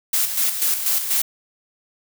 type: noise with tremolo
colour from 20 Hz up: blue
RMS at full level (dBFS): -19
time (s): 0.13-1.22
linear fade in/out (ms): 5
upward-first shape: square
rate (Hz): 4.1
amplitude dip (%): 55
effects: none